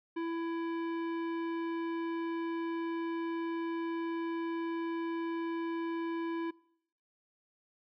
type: tone with hard clipping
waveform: sine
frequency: 332.7 Hz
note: E4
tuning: 16 cents sharp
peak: -35 dBFS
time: 0.16-6.51 s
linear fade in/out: 10 ms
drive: 16 dB
effects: noise-tail reverb RT60 0.8 s tail -25 dB re dry + low-pass 3000 Hz 12 dB/octave